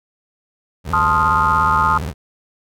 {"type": "tone with vibrato", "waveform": "25% pulse", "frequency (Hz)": 78.8, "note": "D#2", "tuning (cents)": 23, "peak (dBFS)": -19, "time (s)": [0.84, 2.14], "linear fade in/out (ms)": 50, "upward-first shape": "sine", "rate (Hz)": 17, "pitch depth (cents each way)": 270}
{"type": "chord", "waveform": "sine", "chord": "F dominant seventh", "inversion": "first", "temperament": "equal", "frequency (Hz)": [880, 1046.5, 1244.5, 1396.9], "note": ["A5", "C6", "Eb6", "F6"], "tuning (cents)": [0, 0, 0, 0], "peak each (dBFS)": [-19, -19, -16, -21], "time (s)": [0.93, 1.98], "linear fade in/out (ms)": 5}
{"effects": []}